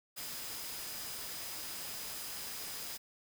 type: tone in noise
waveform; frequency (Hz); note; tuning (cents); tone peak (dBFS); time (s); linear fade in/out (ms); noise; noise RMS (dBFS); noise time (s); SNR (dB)
sine; 4978; D#8; 0; -50; 0.16-2.98; 20; white; -43; 0.16-2.98; -10
effects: none